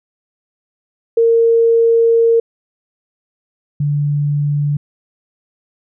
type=tone pair in turn; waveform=sine; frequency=460 / 145.65 Hz; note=A#4 / D3; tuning=-23 / -14 cents; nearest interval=octave + minor sixth; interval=1991 cents; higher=first; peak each=-8 / -13 dBFS; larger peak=first; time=1.17-2.4 / 3.8-4.77 s; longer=first; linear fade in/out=5 ms; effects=none